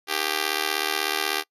5% pulse tone with amplitude modulation, 395.8 Hz, G4, 17 cents sharp, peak -8 dBFS, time 0.07-1.44 s, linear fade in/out 50 ms, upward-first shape sine, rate 76.3 Hz, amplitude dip 100%, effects noise-tail reverb RT60 0.1 s tail -25 dB re dry + resampled to 32000 Hz

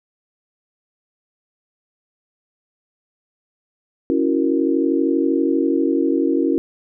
sine chord, F# dominant seventh, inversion second, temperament equal, 277.2 / 329.6 / 370 / 466.2 Hz, C#4 / E4 / F#4 / A#4, 0 / 0 / 0 / 0 cents, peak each -19 / -19 / -23 / -24 dBFS, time 4.1-6.58 s, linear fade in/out 0 ms, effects none

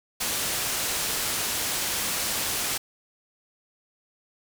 white low-pass noise, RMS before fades -28 dBFS, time 0.2-2.78 s, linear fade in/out 10 ms, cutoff 12000 Hz, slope 12 dB/octave, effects none

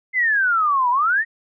sine exponential two-way sweep, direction down then up, 2093 to 951 to 1912 Hz, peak -15 dBFS, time 0.13-1.25 s, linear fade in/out 50 ms, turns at 0.9 s, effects none

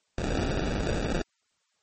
pink noise with sample-and-hold, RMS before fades -28 dBFS, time 0.18-1.22 s, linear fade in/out 2 ms, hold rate 1050 Hz, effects white hiss -73 dBFS RMS until 1.82 s + MP3 32 kbps

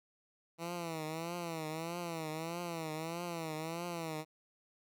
10% pulse tone with vibrato, 164.81 Hz, E3, in tune, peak -30 dBFS, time 0.58-4.25 s, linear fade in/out 50 ms, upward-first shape triangle, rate 1.6 Hz, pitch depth 120 cents each way, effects none

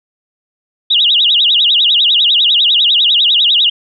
sine tone with vibrato, 3305 Hz, G#7, 9 cents flat, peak -7 dBFS, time 0.9-3.7 s, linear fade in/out 10 ms, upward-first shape sine, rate 10 Hz, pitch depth 280 cents each way, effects none

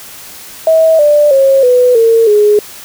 sine tone with pitch steps, 644 / 590.6 / 541.5 / 496.6 / 455.4 / 417.6 Hz, E5 / D5 / C#5 / B4 / A#4 / G#4, -41 / +10 / -41 / +9 / -40 / +10 cents, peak -4 dBFS, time 0.67-2.59 s, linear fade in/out 2 ms, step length 320 ms, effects white hiss -31 dBFS RMS until 2.84 s

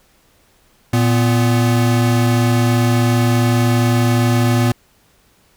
square tone pair together, 116.54 / 246.9 Hz, A#2 / B3, 0 / 0 cents, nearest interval octave + minor second, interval 1300 cents, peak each -14 / -18 dBFS, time 0.93-4.72 s, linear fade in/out 5 ms, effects pink hiss -55 dBFS RMS until 5.56 s

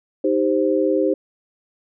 sine chord, C minor, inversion first, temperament equal with one note detuned, 312 / 392 / 523.3 Hz, Eb4 / G4 / C5, +5 / 0 / 0 cents, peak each -20 dBFS, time 0.24-1.14 s, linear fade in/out 5 ms, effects none

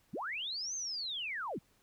sine linear two-way sweep, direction up then down, 105.9 to 6410 to 105.9 Hz, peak -36 dBFS, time 0.13-1.59 s, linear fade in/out 10 ms, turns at 0.75 s, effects pink hiss -70 dBFS RMS until 1.82 s

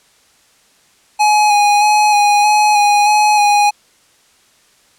square tone with vibrato, 834 Hz, G#5, 7 cents sharp, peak -9 dBFS, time 1.19-3.71 s, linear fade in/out 20 ms, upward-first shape square, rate 1.6 Hz, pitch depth 18 cents each way, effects white hiss -52 dBFS RMS until 4.98 s + low-pass 9000 Hz 12 dB/octave

